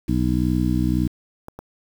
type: harmonic tone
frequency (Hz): 61.74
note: B1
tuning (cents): 0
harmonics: 1 / 2 / 3 / 4 / 5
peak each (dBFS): -24 / -24 / -24 / -24 / -24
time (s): 0.08-1.08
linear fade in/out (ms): 10
type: clicks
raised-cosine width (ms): 1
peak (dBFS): -21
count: 2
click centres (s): 1.484 / 1.59
effects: 7-bit